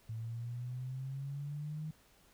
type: exponential sweep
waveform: sine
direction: up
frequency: 110.8 to 156.9 Hz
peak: -38 dBFS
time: 0.09-1.91 s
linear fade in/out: 5 ms
effects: pink hiss -66 dBFS RMS until 2.33 s